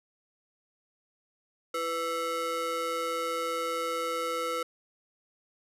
square ring-modulated tone, 415.3 Hz, G#4, in tune, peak -27 dBFS, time 1.74-4.63 s, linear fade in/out 5 ms, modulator 913 Hz, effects resampled to 32000 Hz

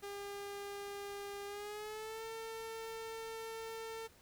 sawtooth tone with pitch glide, 402.7 to 449.4 Hz, G4 to A4, +47 to +37 cents, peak -39 dBFS, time 0.02-4.08 s, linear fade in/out 20 ms, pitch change +190 cents, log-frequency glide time 1.46-2.24 s, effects pink hiss -64 dBFS RMS until 4.21 s

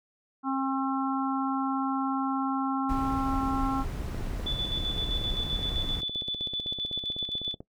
harmonic tone, 268.3 Hz, C4, 44 cents sharp, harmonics 1 / 3 / 4 / 5, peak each -28 / -33 / -34 / -35 dBFS, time 0.43-3.85 s, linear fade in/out 50 ms
brown noise, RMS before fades -33 dBFS, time 2.89-6.01 s, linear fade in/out 5 ms
click train, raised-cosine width 2 ms, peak -27 dBFS, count 58, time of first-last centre 4.02-7.605 s, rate 15.9 Hz
sine tone with tremolo, 3477 Hz, A7, 21 cents flat, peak -28 dBFS, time 4.46-7.55 s, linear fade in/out 10 ms, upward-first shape square, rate 7.7 Hz, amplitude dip 50%
effects noise-tail reverb RT60 0.1 s tail -19 dB re dry

